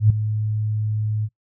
sine tone with ADSR envelope, 107.3 Hz, A2, 43 cents flat, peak -8 dBFS, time 0-1.29 s, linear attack 100 ms, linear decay 5 ms, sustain -12 dB, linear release 47 ms, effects noise-tail reverb RT60 0.1 s tail -22 dB re dry

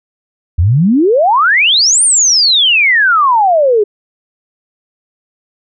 sine exponential two-way sweep, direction up then down, 76.8 to 9340 to 399.6 Hz, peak -6 dBFS, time 0.58-3.84 s, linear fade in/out 10 ms, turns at 2.03 s, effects none

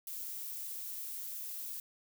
violet noise, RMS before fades -42 dBFS, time 0.07-1.8 s, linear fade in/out 2 ms, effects none

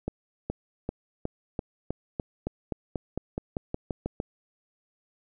accelerating click train, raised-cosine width 2 ms, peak -16 dBFS, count 17, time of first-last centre 0.08-4.201 s, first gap 420 ms, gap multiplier 0.93, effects none

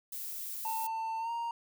violet noise, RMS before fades -40 dBFS, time 0.12-0.87 s, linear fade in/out 5 ms
triangle tone with pitch glide, 895 to 932.5 Hz, A5 to A#5, +29 to 0 cents, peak -31 dBFS, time 0.65-1.51 s, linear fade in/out 2 ms, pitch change +71 cents, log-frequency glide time 1.19-1.31 s
effects none

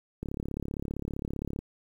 click train, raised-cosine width 3 ms, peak -21 dBFS, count 49, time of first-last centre 0.23-1.59 s, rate 35.3 Hz, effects 9-bit

